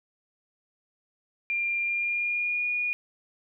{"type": "tone with pitch glide", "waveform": "sine", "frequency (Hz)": [2391, 2444], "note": ["D7", "D#7"], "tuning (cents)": [30, -32], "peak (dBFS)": -25, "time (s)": [1.5, 2.93], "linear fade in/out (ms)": 0, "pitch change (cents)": 38, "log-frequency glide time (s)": [1.81, 2.68], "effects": []}